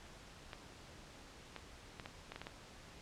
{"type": "clicks", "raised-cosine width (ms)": 0.3, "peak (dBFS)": -29, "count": 8, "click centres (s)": [0.532, 1.563, 1.998, 2.059, 2.32, 2.36, 2.416, 2.469], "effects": ["pink hiss -56 dBFS RMS until 3.01 s", "low-pass 7000 Hz 12 dB/octave"]}